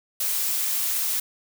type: noise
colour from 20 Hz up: blue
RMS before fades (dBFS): -25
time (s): 0.2-1.2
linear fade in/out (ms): 5
effects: none